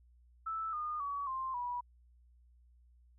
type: tone with pitch steps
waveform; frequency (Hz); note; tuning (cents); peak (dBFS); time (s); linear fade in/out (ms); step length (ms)
sine; 1316 / 1220.8 / 1132.5 / 1050.6 / 974.6; E6 / D#6 / C#6 / C6 / B5; -3 / -33 / +37 / +7 / -23; -35; 0.46-1.81; 10; 270
effects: added 60 Hz sine -61 dBFS peak until 3.18 s